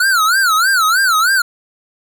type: tone with vibrato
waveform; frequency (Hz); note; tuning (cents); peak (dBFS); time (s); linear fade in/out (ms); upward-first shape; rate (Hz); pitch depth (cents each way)
square; 1417; F6; +25; -11; 0-1.42; 5; sine; 3.2; 210
effects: none